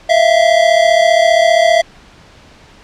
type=tone pair together; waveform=square; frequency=648.9 / 684 Hz; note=E5 / F5; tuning=-27 / -36 cents; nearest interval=minor second; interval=91 cents; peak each=-11 dBFS; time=0.09-1.82 s; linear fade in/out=10 ms; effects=pink hiss -42 dBFS RMS until 2.83 s + low-pass 5000 Hz 12 dB/octave